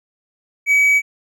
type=tone; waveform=triangle; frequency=2275 Hz; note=C#7; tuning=44 cents sharp; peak=-9 dBFS; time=0.66-1.02 s; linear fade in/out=50 ms; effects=none